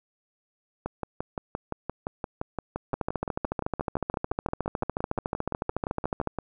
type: two click trains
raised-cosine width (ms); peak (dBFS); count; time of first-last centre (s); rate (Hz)
1; -13 / -16; 47 / 33; 2.94-6.273 / 0.86-6.387; 13.8 / 5.79
effects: none